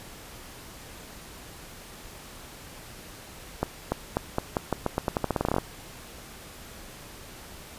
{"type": "accelerating click train", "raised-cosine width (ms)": 1, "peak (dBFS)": -10, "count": 20, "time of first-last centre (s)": [3.63, 5.583], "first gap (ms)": 290, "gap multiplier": 0.86, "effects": ["pink hiss -45 dBFS RMS until 7.78 s", "resampled to 32000 Hz"]}